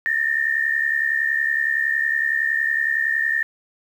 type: tone pair together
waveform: sine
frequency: 1779 / 1849.8 Hz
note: A6 / A#6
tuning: +19 / -14 cents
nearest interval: minor second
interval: 67 cents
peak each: -21 dBFS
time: 0.06-3.43 s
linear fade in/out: 0 ms
effects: 8-bit